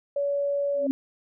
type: tone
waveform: sine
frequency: 567 Hz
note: C#5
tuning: 39 cents sharp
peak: -23 dBFS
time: 0.16-0.87 s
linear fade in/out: 5 ms
type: tone with exponential growth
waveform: sine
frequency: 269.4 Hz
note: C#4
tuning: 49 cents flat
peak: -17 dBFS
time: 0.74-0.91 s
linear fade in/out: 0 ms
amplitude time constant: 36 ms
effects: none